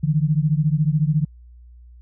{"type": "beating tone pair", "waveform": "sine", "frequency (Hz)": [147.7, 161.7], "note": ["D3", "E3"], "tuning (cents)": [10, -33], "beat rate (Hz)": 14, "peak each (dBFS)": [-18, -20], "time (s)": [0.03, 1.25], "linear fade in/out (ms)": 10, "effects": ["added 60 Hz sine -42 dBFS peak until 2.01 s"]}